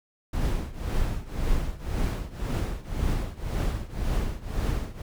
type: noise with tremolo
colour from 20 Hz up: brown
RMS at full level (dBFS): -24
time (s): 0.33-5.02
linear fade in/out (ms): 5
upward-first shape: triangle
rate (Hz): 1.9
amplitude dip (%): 90
effects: none